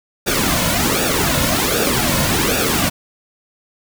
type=noise with flanger; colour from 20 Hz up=pink; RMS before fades=-17 dBFS; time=0.26-2.9 s; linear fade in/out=20 ms; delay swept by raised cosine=0.95 to 2.55 ms; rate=1.3 Hz; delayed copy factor=-0.7; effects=none